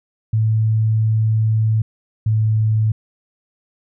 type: tone pair in turn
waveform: sine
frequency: 110 / 109.18 Hz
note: A2 / A2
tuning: 0 / -13 cents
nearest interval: unison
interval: 13 cents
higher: first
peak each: -13 dBFS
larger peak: neither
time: 0.33-1.82 / 2.26-2.92 s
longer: first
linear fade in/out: 5 ms
effects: none